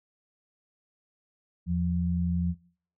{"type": "tone pair together", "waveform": "sine", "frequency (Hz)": [82.35, 174.5], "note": ["E2", "F3"], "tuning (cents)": [-1, -1], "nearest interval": "octave + minor second", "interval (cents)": 1300, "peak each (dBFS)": [-29, -26], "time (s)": [1.66, 2.55], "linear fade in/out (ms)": 50, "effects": ["noise-tail reverb RT60 0.5 s tail -22 dB re dry"]}